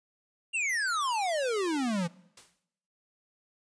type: exponential sweep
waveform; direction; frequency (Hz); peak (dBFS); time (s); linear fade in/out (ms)
square; down; 2838 to 164.1; -28; 0.53-2.08; 20
type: noise with exponential decay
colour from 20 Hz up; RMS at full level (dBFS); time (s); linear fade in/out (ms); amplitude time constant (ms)
white; -47; 2.37-2.65; 5; 59
effects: noise-tail reverb RT60 0.9 s tail -22 dB re dry + resampled to 22050 Hz